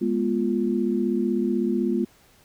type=chord; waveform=sine; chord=F diminished; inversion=first; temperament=equal with one note detuned; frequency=207.7 / 243.7 / 349.2 Hz; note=Ab3 / Cb4 / F4; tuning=0 / -23 / 0 cents; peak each=-25 dBFS; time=0.01-2.05 s; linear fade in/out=10 ms; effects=pink hiss -57 dBFS RMS until 2.44 s